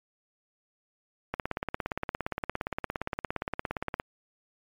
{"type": "click train", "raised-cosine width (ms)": 0.5, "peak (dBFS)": -15, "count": 47, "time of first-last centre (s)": [1.34, 3.999], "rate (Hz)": 17.3, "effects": ["MP3 96 kbps"]}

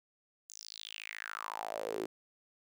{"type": "tone with high-pass filter sweep", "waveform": "sawtooth", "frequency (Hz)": 54, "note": "A1", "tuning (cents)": -32, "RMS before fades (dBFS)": -42, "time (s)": [0.49, 2.06], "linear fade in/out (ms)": 5, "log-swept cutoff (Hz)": [6900, 340], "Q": 6, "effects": []}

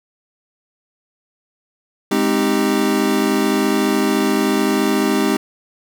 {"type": "chord", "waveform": "square", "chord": "Ab major seventh", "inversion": "none", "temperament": "equal", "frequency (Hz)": [207.7, 261.6, 311.1, 392], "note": ["Ab3", "C4", "Eb4", "G4"], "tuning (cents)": [0, 0, 0, 0], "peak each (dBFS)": -21, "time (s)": [2.11, 5.37], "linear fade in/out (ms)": 5, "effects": []}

